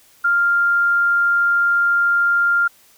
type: tone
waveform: sine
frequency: 1396.9 Hz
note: F6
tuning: in tune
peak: -13 dBFS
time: 0.24-2.68 s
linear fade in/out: 10 ms
effects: white hiss -52 dBFS RMS until 2.97 s